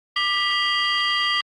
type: tone cluster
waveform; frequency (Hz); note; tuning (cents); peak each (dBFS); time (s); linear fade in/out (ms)
sine; 1187 / 1965 / 2846 / 3216 / 4716; D6 / B6 / F7 / G7 / D8; +18 / -9 / +32 / +44 / +6; -24 / -23 / -26 / -24 / -28; 0.16-1.41; 5
effects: tanh soft clip ceiling -12 dBFS + Opus 32 kbps